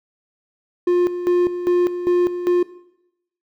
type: tone with tremolo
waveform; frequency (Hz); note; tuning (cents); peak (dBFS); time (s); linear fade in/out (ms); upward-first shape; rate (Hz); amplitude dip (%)
triangle; 354.2; F4; +24; -11; 0.87-2.63; 5; square; 2.5; 70
effects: noise-tail reverb RT60 0.8 s tail -17 dB re dry